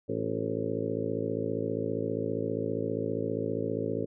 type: harmonic tone with a mistuned harmonic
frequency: 55 Hz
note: A1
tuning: in tune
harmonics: 2 / 3 / 4 / 5 / 6 / 7 / 8 / 9 / 10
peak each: -38 / -39 / -39 / -36 / -40 / -38 / -34 / -38 / -39 dBFS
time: 0.08-4.06 s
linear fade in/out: 20 ms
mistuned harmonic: 6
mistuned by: +64 cents
effects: none